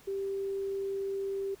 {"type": "tone", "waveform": "sine", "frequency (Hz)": 392.1, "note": "G4", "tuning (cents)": 0, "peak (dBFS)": -31, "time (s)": [0.07, 1.55], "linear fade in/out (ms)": 10, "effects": ["pink hiss -58 dBFS RMS until 1.6 s"]}